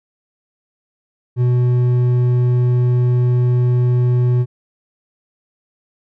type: tone with hard clipping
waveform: triangle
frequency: 123.4 Hz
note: B2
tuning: 1 cent flat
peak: -13 dBFS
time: 1.36-4.46 s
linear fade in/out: 50 ms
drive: 9 dB
effects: none